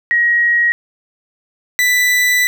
sine / 40% pulse tone pair in turn, 1894 / 1981.9 Hz, A#6 / B6, +27 / +6 cents, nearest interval minor second, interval 79 cents, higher second, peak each -10 / -10 dBFS, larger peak neither, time 0.11-0.72 / 1.79-2.47 s, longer second, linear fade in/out 0 ms, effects none

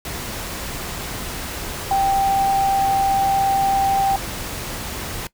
sine tone in noise, 784 Hz, G5, in tune, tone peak -15 dBFS, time 1.91-4.16 s, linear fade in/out 2 ms, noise pink, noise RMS -29 dBFS, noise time 0.05-5.27 s, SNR +11 dB, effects noise-tail reverb RT60 0.1 s tail -19 dB re dry

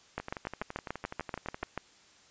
two click trains, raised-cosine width 0.5 ms, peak -18 / -23 dBFS, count 12 / 18, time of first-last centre 0.18-1.777 / 0.2-1.629 s, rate 6.89 / 11.9 Hz, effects white hiss -60 dBFS RMS until 2.3 s + resampled to 16000 Hz

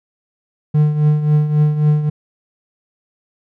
triangle tone with tremolo, 150.5 Hz, D3, 43 cents sharp, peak -6 dBFS, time 0.74-2.1 s, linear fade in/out 10 ms, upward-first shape triangle, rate 3.7 Hz, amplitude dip 70%, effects none

